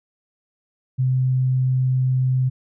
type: tone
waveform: sine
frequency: 129.1 Hz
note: C3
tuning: 23 cents flat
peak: -16 dBFS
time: 0.98-2.5 s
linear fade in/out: 20 ms
effects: none